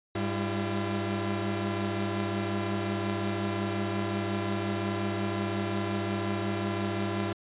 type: tone cluster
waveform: sawtooth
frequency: 101.6 / 197.6 / 339.4 Hz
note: G#2 / G3 / F4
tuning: -38 / +14 / -49 cents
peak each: -29 dBFS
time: 0.15-7.33 s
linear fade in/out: 5 ms
effects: resampled to 8000 Hz